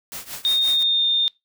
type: noise with tremolo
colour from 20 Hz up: white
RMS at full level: -31 dBFS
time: 0.12-0.83 s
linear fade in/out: 0 ms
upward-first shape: triangle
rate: 5.7 Hz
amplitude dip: 90%
type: tone with pitch glide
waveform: sine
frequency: 3687 to 3632 Hz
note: A#7 to A#7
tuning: -20 to -46 cents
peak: -16 dBFS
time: 0.45-1.28 s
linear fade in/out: 0 ms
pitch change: -26 cents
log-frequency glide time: 0.66-1.06 s
effects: noise-tail reverb RT60 0.2 s tail -22 dB re dry